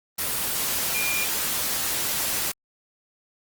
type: tone in noise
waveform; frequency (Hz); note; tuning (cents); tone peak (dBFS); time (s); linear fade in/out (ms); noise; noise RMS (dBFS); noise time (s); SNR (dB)
sine; 2408; D7; +43; -26; 0.94-1.25; 10; white; -26; 0.18-2.52; -3
effects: Opus 24 kbps